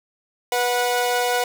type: tone pair together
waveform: sawtooth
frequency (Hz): 490 / 732.3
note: B4 / F#5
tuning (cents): -14 / -18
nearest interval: perfect fifth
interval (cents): 696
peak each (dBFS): -18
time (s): 0.52-1.44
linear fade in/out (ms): 2
effects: 7-bit